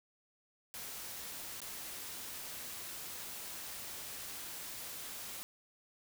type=noise with dropouts; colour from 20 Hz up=white; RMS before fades=-45 dBFS; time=0.74-5.43 s; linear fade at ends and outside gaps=0 ms; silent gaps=1.603-1.617 s; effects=none